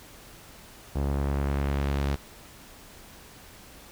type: tone with low-pass filter sweep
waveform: sawtooth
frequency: 70 Hz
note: C#2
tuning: 18 cents sharp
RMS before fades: -27 dBFS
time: 0.95-2.16 s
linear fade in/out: 10 ms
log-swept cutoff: 850 to 5700 Hz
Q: 0.75
effects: pink hiss -49 dBFS RMS until 3.91 s